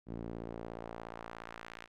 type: tone with band-pass filter sweep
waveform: sawtooth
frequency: 57 Hz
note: A#1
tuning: 38 cents flat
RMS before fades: -45 dBFS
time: 0.06-1.88 s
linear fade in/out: 50 ms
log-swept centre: 250 to 2200 Hz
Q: 1
effects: none